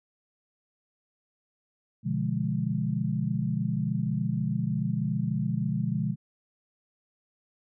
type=chord; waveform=sine; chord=B diminished seventh; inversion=none; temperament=equal with one note detuned; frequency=123.47 / 146.83 / 173.31 / 207.7 Hz; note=B2 / D3 / F3 / Ab3; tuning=0 / 0 / -13 / 0 cents; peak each=-31 dBFS; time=2.03-6.16 s; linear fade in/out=50 ms; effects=none